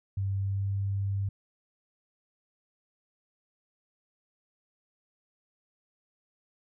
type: tone with pitch glide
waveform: sine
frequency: 97.8 to 98.82 Hz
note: G2 to G2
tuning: -4 to +14 cents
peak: -27 dBFS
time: 0.17-1.29 s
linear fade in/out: 5 ms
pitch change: +18 cents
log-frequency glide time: 0.38-0.7 s
effects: none